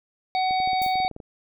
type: harmonic tone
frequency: 750 Hz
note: F#5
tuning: 23 cents sharp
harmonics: 1 / 3 / 5 / 6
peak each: -21 / -31 / -35 / -37 dBFS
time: 0.35-1.08 s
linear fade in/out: 0 ms
type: clicks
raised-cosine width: 2 ms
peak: -26 dBFS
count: 12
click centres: 0.509 / 0.602 / 0.675 / 0.732 / 0.817 / 0.863 / 0.956 / 1.002 / 1.049 / 1.113 / 1.164 / 1.202 s
type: noise with exponential decay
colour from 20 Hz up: violet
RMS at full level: -33 dBFS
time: 0.82-1.01 s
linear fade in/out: 0 ms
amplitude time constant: 41 ms
effects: none